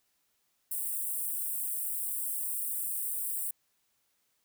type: high-pass noise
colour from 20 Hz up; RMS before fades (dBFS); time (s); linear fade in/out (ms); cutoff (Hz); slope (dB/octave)
white; -34; 0.71-3.51; 5; 8100; 96
effects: white hiss -75 dBFS RMS until 4.44 s